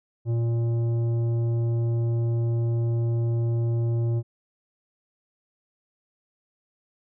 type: tone with tanh clipping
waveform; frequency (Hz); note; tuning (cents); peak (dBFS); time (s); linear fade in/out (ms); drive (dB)
triangle; 116.54; A#2; 0; -23; 0.25-4.23; 50; 14
effects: none